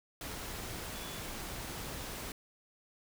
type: tone in noise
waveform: sine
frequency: 3435 Hz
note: A7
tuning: 42 cents flat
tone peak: -51 dBFS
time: 0.95-1.19 s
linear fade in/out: 2 ms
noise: pink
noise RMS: -42 dBFS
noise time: 0.21-2.32 s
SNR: -12 dB
effects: none